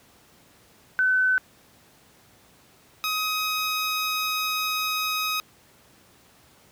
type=tone pair in turn; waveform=sine / 15% pulse; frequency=1514 / 1261 Hz; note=F#6 / D#6; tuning=+39 / +23 cents; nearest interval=minor third; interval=316 cents; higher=first; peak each=-18 dBFS; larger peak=neither; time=0.99-1.38 / 3.04-5.4 s; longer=second; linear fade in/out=0 ms; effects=pink hiss -56 dBFS RMS until 6.71 s + high-pass 80 Hz 12 dB/octave